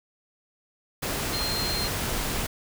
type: tone in noise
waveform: sine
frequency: 4186 Hz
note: C8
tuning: in tune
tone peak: -29 dBFS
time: 1.33-1.88 s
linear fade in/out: 10 ms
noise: pink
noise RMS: -29 dBFS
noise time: 1.02-2.47 s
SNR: -3 dB
effects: none